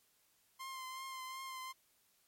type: tone with vibrato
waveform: sawtooth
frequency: 1049 Hz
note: C6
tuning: 4 cents sharp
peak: -40 dBFS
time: 0.59-1.73 s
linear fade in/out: 20 ms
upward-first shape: triangle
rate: 2.7 Hz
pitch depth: 31 cents each way
effects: white hiss -73 dBFS RMS until 2.27 s + MP3 64 kbps